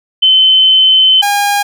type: tone pair in turn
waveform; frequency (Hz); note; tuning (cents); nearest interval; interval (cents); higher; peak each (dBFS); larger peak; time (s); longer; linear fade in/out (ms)
sine / sawtooth; 3062 / 812.9; G7 / G#5; -41 / -37; octave + major seventh; 2296; first; -4 / -6; first; 0.22-1.22 / 1.22-1.63; first; 10
effects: none